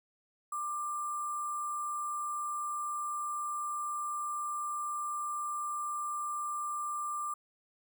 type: tone with sample-and-hold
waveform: sine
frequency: 1186 Hz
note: D6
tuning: 17 cents sharp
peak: -33 dBFS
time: 0.52-7.34 s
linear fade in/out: 5 ms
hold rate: 8820 Hz
effects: none